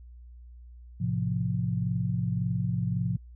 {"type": "chord", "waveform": "sine", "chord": "F major", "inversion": "first", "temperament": "just", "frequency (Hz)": [109.13, 130.96, 174.61], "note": ["A2", "C3", "F3"], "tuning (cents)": [-14, 2, 0], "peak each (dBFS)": -30, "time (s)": [1, 3.17], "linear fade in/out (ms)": 10, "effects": ["added 60 Hz sine -45 dBFS peak until 3.35 s"]}